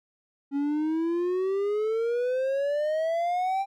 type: exponential sweep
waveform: triangle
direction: up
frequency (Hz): 277 to 793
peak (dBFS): -22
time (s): 0.51-3.66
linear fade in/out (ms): 50
effects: none